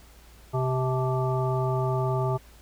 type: harmonic tone with a mistuned harmonic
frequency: 129.9 Hz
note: C3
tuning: 12 cents flat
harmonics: 1 / 3 / 5 / 7 / 9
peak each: -25 / -30 / -32 / -33 / -35 dBFS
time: 0.53-2.38 s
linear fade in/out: 20 ms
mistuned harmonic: 7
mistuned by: -62 cents
effects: added 57 Hz sine -50 dBFS peak until 2.61 s + pink hiss -55 dBFS RMS until 2.61 s